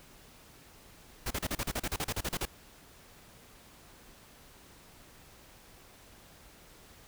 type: noise bursts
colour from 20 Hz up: pink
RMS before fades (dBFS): -33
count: 15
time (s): 1.26-2.454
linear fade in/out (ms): 5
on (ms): 46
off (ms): 36
effects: pink hiss -56 dBFS RMS until 7.07 s